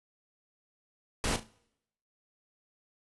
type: noise with echo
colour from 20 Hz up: pink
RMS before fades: -30 dBFS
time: 1.24-1.36 s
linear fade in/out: 0 ms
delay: 36 ms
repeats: 3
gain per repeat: -11 dB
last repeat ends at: 1.468 s
effects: noise-tail reverb RT60 0.8 s tail -24 dB re dry + resampled to 24000 Hz